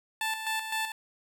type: tone with tremolo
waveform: 15% pulse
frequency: 880 Hz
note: A5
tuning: in tune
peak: -22 dBFS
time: 0.21-0.92 s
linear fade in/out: 2 ms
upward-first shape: square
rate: 3.9 Hz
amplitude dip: 55%
effects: none